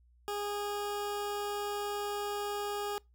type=tone; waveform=20% pulse; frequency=410.8 Hz; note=G#4; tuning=19 cents flat; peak=-29 dBFS; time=0.28-2.98 s; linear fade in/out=0 ms; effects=noise-tail reverb RT60 0.2 s tail -25 dB re dry + added 60 Hz sine -61 dBFS peak until 3.14 s